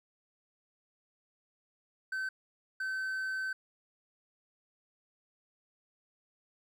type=tone bursts at uneven times; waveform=triangle; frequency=1535 Hz; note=G6; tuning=37 cents flat; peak=-31 dBFS; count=2; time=2.12-2.29 / 2.8-3.53 s; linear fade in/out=5 ms; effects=none